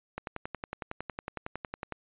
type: click train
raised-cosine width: 0.5 ms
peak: -20 dBFS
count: 20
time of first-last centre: 0.18-1.923 s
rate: 10.9 Hz
effects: resampled to 8000 Hz